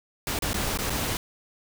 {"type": "noise with dropouts", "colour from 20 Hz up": "pink", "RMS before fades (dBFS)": -28, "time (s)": [0.27, 1.17], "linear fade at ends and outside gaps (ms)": 1, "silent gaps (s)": [[0.389, 0.422], [0.532, 0.542], [0.774, 0.788], [0.897, 0.903]], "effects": []}